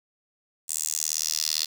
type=tone with high-pass filter sweep; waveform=10% pulse; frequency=77.78 Hz; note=D#2; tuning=in tune; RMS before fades=-28 dBFS; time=0.68-1.66 s; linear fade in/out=20 ms; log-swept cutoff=7900 to 4500 Hz; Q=3.1; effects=none